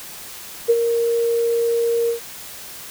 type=tone with ADSR envelope; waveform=sine; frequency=466.2 Hz; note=A#4; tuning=in tune; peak=-9 dBFS; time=0.68-2.2 s; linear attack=21 ms; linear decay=44 ms; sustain=-7 dB; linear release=110 ms; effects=white hiss -36 dBFS RMS until 2.9 s